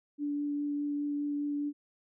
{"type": "tone with vibrato", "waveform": "sine", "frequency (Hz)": 290.3, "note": "D4", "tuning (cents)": -20, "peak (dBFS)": -30, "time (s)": [0.18, 1.73], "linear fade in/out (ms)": 50, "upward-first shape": "triangle", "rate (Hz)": 4.9, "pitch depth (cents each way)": 9, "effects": []}